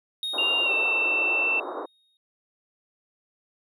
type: tone with exponential decay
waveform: triangle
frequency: 3729 Hz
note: A#7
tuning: in tune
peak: -25 dBFS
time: 0.23-2.17 s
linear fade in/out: 1 ms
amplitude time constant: 420 ms
type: band-pass noise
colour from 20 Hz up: pink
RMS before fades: -34 dBFS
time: 0.33-1.86 s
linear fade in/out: 10 ms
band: 320 to 1300 Hz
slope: 48 dB/octave
type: tone with pitch glide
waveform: sine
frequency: 2794 to 2676 Hz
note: F7 to E7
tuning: 0 to +25 cents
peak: -21 dBFS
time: 0.38-1.6 s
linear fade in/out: 5 ms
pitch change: -75 cents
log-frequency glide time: 0.64-0.72 s
effects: none